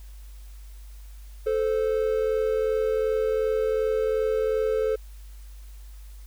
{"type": "tone pair together", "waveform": "triangle", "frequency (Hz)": [437.3, 520], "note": ["A4", "C5"], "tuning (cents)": [-11, -11], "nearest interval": "minor third", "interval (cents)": 300, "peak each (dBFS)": [-21, -25], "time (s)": [1.46, 4.96], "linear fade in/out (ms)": 10, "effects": ["added 50 Hz sine -40 dBFS peak until 6.26 s", "white hiss -57 dBFS RMS until 6.26 s"]}